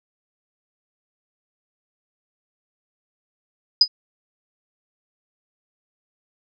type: tone with exponential decay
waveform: sine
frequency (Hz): 4978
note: D#8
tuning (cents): 0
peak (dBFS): -5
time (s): 3.81-3.88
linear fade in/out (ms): 5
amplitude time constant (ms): 15
effects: none